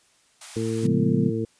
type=high-pass noise; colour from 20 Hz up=white; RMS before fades=-40 dBFS; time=0.41-0.87 s; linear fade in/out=5 ms; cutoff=620 Hz; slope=96 dB/octave
type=harmonic tone; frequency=112.5 Hz; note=A2; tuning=39 cents sharp; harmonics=1 / 2 / 3 / 4; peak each=-29 / -29 / -29 / -29 dBFS; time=0.56-1.45 s; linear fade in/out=5 ms
type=chord; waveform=sine; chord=C# dominant seventh; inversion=none; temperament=just; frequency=138.59 / 173.24 / 207.9 / 249.5 Hz; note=C#3 / E#3 / G#3 / B3; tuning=0 / -14 / +2 / +18 cents; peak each=-25 dBFS; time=0.83-1.3 s; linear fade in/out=10 ms
effects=white hiss -61 dBFS RMS until 1.59 s + resampled to 22050 Hz